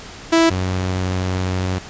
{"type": "tone pair in turn", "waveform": "sawtooth", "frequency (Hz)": [329.6, 92.49], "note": ["E4", "F#2"], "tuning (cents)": [0, 0], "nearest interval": "octave + minor seventh", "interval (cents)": 2200, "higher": "first", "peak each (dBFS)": [-7, -15], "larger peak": "first", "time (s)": [[0.32, 0.5], [0.5, 1.79]], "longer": "second", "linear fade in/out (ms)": 10, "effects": ["pink hiss -36 dBFS RMS until 1.89 s", "resampled to 16000 Hz"]}